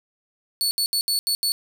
sawtooth tone bursts at uneven times, 4435 Hz, C#8, in tune, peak -17 dBFS, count 6, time 0.61-0.71 / 0.78-0.86 / 0.93-1.01 / 1.08-1.19 / 1.27-1.35 / 1.43-1.52 s, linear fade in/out 0 ms, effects none

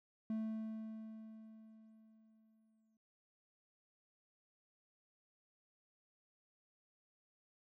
triangle tone with exponential decay, 220 Hz, A3, in tune, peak -34 dBFS, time 0.3-2.97 s, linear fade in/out 2 ms, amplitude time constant 580 ms, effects none

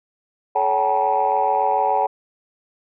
sine tone cluster, 431.1 / 561 / 764 / 851 / 955 Hz, A4 / C#5 / G5 / G#5 / A#5, -35 / +21 / -45 / +42 / +42 cents, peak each -26 / -24 / -19 / -21 / -23 dBFS, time 0.55-2.07 s, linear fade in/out 10 ms, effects tanh soft clip ceiling -8 dBFS

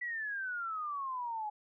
sine exponential sweep, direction down, 1976 to 830.6 Hz, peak -35 dBFS, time 0.01-1.5 s, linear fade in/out 10 ms, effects none

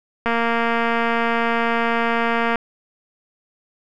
click train, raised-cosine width 0.5 ms, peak -6 dBFS, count 534, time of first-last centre 0.26-2.557 s, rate 232 Hz, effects none

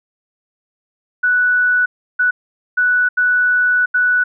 sine tone bursts at uneven times, 1480 Hz, F#6, in tune, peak -11 dBFS, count 5, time 1.23-1.86 / 2.19-2.31 / 2.77-3.09 / 3.17-3.86 / 3.94-4.24 s, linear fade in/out 10 ms, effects none

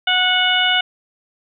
harmonic tone with a mistuned harmonic, 734 Hz, F#5, 14 cents flat, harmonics 1 / 2 / 3 / 4 / 5, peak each -22 / -19 / -22 / -17 / -23 dBFS, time 0.07-0.81 s, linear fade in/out 5 ms, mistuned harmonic 5, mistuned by -51 cents, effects none

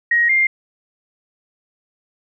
sine tone pair in turn, 1886 / 2109 Hz, A#6 / C7, +20 / +13 cents, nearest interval major second, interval 193 cents, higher second, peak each -12 dBFS, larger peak neither, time 0.11-0.29 / 0.29-0.47 s, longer neither, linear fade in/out 5 ms, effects none

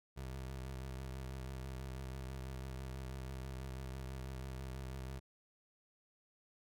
25% pulse tone with vibrato, 65.41 Hz, C2, in tune, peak -39 dBFS, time 0.16-5.2 s, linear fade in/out 20 ms, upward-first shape sine, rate 6.1 Hz, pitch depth 44 cents each way, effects none

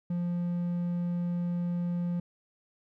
triangle tone, 174.61 Hz, F3, in tune, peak -26 dBFS, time 0.1-2.2 s, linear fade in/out 5 ms, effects none

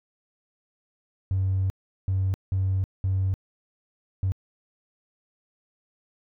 triangle tone bursts at uneven times, 95.2 Hz, F#2, 50 cents sharp, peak -18 dBFS, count 5, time 1.31-1.7 / 2.08-2.34 / 2.52-2.84 / 3.04-3.34 / 4.23-4.32 s, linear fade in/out 0 ms, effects tanh soft clip ceiling -18 dBFS

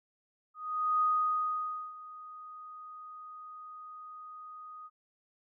sine tone with ADSR envelope, 1244.5 Hz, D#6, in tune, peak -24 dBFS, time 0.54-4.9 s, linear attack 470 ms, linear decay 920 ms, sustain -20 dB, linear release 41 ms, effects none

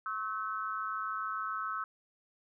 sine tone with amplitude modulation, 1300 Hz, E6, 24 cents flat, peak -29 dBFS, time 0.06-1.84 s, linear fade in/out 2 ms, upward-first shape sine, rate 207 Hz, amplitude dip 100%, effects none

